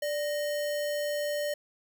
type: tone with sample-and-hold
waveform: sine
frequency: 587.3 Hz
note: D5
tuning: in tune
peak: -28 dBFS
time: 0.02-1.54 s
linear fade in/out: 5 ms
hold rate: 2450 Hz
effects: none